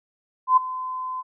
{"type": "tone with ADSR envelope", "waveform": "sine", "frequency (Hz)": 1024, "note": "C6", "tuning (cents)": -38, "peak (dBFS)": -10, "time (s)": [0.47, 1.23], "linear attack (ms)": 99, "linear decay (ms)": 11, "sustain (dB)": -17, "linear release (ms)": 32, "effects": []}